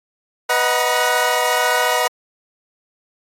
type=chord; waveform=20% pulse; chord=B major seventh; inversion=none; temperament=equal with one note detuned; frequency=493.9 / 622.3 / 740 / 953.6 Hz; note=B4 / D#5 / F#5 / A#5; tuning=0 / 0 / 0 / +39 cents; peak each=-16 dBFS; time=0.49-2.08 s; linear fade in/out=10 ms; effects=AAC 48 kbps